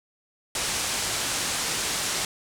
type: low-pass noise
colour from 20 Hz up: white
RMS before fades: -28 dBFS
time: 0.55-2.25 s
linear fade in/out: 2 ms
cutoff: 9100 Hz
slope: 24 dB/octave
effects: none